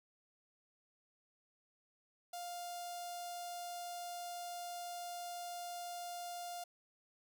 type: tone with notch filter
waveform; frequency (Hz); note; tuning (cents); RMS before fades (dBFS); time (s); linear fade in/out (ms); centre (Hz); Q
sawtooth; 702; F5; +9; -45; 2.33-6.64; 5; 1800; 0.57
effects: none